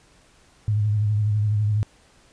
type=tone with vibrato; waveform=sine; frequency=105.3 Hz; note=G#2; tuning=24 cents sharp; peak=-18 dBFS; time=0.68-1.83 s; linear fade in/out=0 ms; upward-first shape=sine; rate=12 Hz; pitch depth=45 cents each way; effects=pink hiss -56 dBFS RMS until 2.32 s + resampled to 22050 Hz